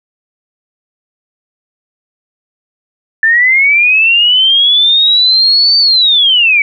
sine linear two-way sweep, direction up then down, 1756 to 4596 to 2243 Hz, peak -5 dBFS, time 3.23-6.62 s, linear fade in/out 2 ms, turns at 5.78 s, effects none

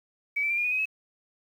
sine tone with pitch steps, 2279 / 2326 / 2373 / 2421 / 2471 / 2521 / 2573 Hz, C#7 / D7 / D7 / D#7 / D#7 / D#7 / E7, +47 / -17 / +17 / -48 / -13 / +22 / -43 cents, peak -24 dBFS, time 0.36-0.857 s, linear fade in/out 10 ms, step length 71 ms, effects 9-bit

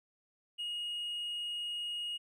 triangle tone with tanh clipping, 2875 Hz, F7, 50 cents sharp, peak -36 dBFS, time 0.58-2.18 s, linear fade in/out 20 ms, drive 6 dB, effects none

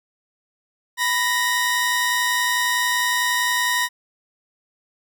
sawtooth tone pair together, 987.8 / 1864.7 Hz, B5 / A#6, 0 / 0 cents, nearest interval major seventh, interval 1100 cents, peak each -19 / -17 dBFS, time 0.97-3.89 s, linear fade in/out 50 ms, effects none

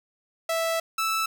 sawtooth tone pair in turn, 658 / 1316 Hz, E5 / E6, -3 / -3 cents, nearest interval octave, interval 1200 cents, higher second, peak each -20 dBFS, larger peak neither, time 0.49-0.8 / 0.98-1.26 s, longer first, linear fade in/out 5 ms, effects none

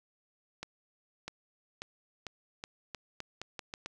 accelerating click train, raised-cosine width 0.2 ms, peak -22 dBFS, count 11, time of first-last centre 0.63-3.86 s, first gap 650 ms, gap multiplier 0.83, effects none

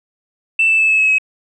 sine tone with pitch steps, 2662 / 2641 / 2619 / 2598 / 2577 / 2557 Hz, E7 / E7 / E7 / E7 / E7 / D#7, +16 / +3 / -12 / -26 / -40 / +47 cents, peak -9 dBFS, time 0.59-1.184 s, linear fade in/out 5 ms, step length 99 ms, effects tanh soft clip ceiling -6 dBFS

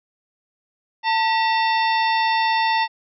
harmonic tone with a mistuned harmonic, 896 Hz, A5, 31 cents sharp, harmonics 1 / 2 / 3 / 4 / 5 / 6, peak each -18 / -24 / -28 / -30 / -32 / -34 dBFS, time 1.03-2.88 s, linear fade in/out 50 ms, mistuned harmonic 2, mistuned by +130 cents, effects none

